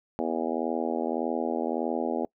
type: harmonic tone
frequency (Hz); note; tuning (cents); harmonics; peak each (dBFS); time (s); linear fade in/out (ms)
81.7; E2; -15; 3 / 4 / 5 / 6 / 7 / 8 / 9 / 10; -32 / -33 / -34 / -35 / -35 / -36 / -37 / -37; 0.19-2.25; 0
effects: noise-tail reverb RT60 0.1 s tail -25 dB re dry